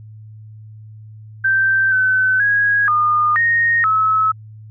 sine tone with pitch steps, 1561 / 1520 / 1651 / 1218 / 1859 / 1293 Hz, G6 / F#6 / G#6 / D#6 / A#6 / E6, -8 / +46 / -11 / -37 / -5 / -34 cents, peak -12 dBFS, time 1.44-4.32 s, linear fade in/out 10 ms, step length 480 ms, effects added 108 Hz sine -35 dBFS peak until 4.7 s

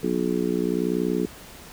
harmonic tone, 60.7 Hz, B1, 29 cents flat, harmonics 3 / 4 / 5 / 6 / 7, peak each -28 / -28 / -28 / -28 / -28 dBFS, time 0.03-1.26 s, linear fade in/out 5 ms, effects pink hiss -44 dBFS RMS until 1.72 s

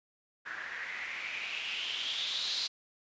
blue noise with low-pass filter sweep, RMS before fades -37 dBFS, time 0.45-2.68 s, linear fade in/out 20 ms, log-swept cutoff 1600 to 4300 Hz, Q 5.5, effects resampled to 16000 Hz

